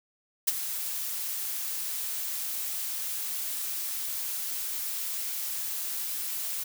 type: noise with ADSR envelope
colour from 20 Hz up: blue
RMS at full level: -22 dBFS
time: 0.47-6.64 s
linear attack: 12 ms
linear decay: 26 ms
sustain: -11 dB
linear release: 10 ms
effects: none